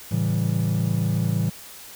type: chord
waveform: triangle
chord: A dominant seventh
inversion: none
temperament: equal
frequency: 110 / 138.59 / 164.81 / 196 Hz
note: A2 / C#3 / E3 / G3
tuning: 0 / 0 / 0 / 0 cents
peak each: -22 / -26 / -22 / -27 dBFS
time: 0.11-1.5 s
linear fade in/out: 10 ms
effects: white hiss -42 dBFS RMS until 1.95 s